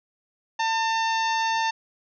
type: harmonic tone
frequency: 899 Hz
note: A5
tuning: 37 cents sharp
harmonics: 1 / 2 / 3 / 4 / 5 / 6 / 7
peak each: -23 / -29 / -33 / -35 / -37 / -39 / -40 dBFS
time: 0.59-1.71 s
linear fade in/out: 10 ms
effects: none